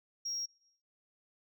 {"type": "tone", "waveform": "sine", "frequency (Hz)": 5600, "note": "F8", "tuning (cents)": 4, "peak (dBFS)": -33, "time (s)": [0.25, 0.46], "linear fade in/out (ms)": 10, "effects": ["noise-tail reverb RT60 0.7 s tail -23 dB re dry", "tanh soft clip ceiling -32 dBFS"]}